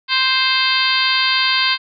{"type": "harmonic tone", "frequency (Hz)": 523.3, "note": "C5", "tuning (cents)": 0, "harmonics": [2, 3, 4, 5, 6, 7, 8, 9], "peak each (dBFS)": [-22, -22, -22, -22, -22, -22, -22, -22], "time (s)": [0.08, 1.78], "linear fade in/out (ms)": 50, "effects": []}